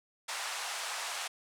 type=band-pass noise; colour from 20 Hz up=pink; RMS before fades=-38 dBFS; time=0.28-1.28 s; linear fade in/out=10 ms; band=750 to 9700 Hz; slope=24 dB/octave; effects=none